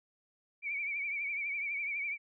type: tone with vibrato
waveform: sine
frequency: 2298 Hz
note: D7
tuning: 38 cents flat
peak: -33 dBFS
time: 0.62-2.18 s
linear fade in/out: 50 ms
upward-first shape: triangle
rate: 12 Hz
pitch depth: 85 cents each way
effects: none